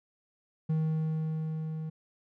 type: tone with level ramp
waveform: triangle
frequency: 157.9 Hz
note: D#3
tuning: 26 cents sharp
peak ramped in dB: -23 to -32 dBFS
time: 0.69-1.9 s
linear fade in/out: 10 ms
effects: none